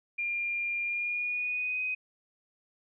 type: tone with pitch glide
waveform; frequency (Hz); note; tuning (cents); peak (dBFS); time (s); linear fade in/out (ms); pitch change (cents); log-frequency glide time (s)
sine; 2400 to 2508; D7 to D#7; +37 to +13; -29; 0.18-1.95; 10; +76; 0.85-1.82
effects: none